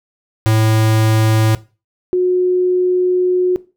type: tone pair in turn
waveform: square / sine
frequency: 110 / 363.6 Hz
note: A2 / F#4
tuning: 0 / -30 cents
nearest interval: octave + major sixth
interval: 2070 cents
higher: second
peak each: -11 dBFS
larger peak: neither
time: 0.46-1.55 / 2.13-3.56 s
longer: second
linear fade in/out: 0 ms
effects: noise-tail reverb RT60 0.3 s tail -18 dB re dry